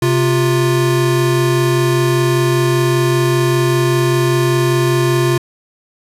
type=tone pair together; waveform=square; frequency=131.9 / 350.6 Hz; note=C3 / F4; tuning=+14 / +7 cents; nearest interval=octave + perfect fourth; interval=1693 cents; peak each=-15 dBFS; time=0.02-5.38 s; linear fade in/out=5 ms; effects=resampled to 32000 Hz